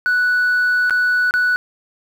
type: tone with dropouts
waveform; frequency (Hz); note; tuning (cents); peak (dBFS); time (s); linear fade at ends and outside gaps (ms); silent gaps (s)
sine; 1480; F#6; 0; -11; 0.06-1.56; 0; 0.897-0.907 / 1.309-1.339
effects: tanh soft clip ceiling -12 dBFS + 7-bit